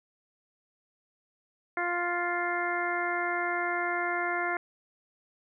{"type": "harmonic tone", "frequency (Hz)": 350, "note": "F4", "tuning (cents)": 4, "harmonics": [1, 2, 3, 4, 5, 6], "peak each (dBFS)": [-35, -33, -36, -34, -35, -35], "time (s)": [1.77, 4.57], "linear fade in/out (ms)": 2, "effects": []}